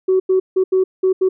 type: tone bursts at uneven times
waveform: sine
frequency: 375.7 Hz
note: F#4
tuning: 26 cents sharp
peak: -10 dBFS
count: 6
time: 0.08-0.2 / 0.29-0.4 / 0.56-0.64 / 0.72-0.84 / 1.03-1.13 / 1.21-1.29 s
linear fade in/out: 10 ms
effects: tanh soft clip ceiling -7 dBFS